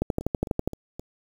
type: two click trains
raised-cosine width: 2 ms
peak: -10 / -22 dBFS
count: 9 / 4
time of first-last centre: 0.02-0.676 / 0.21-0.995 s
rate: 12.2 / 3.82 Hz
effects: 7-bit